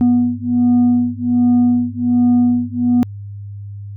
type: beating tone pair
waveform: sine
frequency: 243.1 / 244.4 Hz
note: B3 / B3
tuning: -27 / -18 cents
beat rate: 1.3 Hz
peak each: -12 dBFS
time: 0.01-3.03 s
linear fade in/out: 0 ms
effects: tanh soft clip ceiling -8 dBFS + added 101 Hz sine -27 dBFS peak until 3.96 s